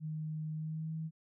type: tone with pitch glide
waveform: sine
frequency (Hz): 155.56 to 159.56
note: D#3 to D#3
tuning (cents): 0 to +44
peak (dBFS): -36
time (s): 0-1.11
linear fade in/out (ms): 50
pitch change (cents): +44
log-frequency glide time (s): 0.53-0.93
effects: none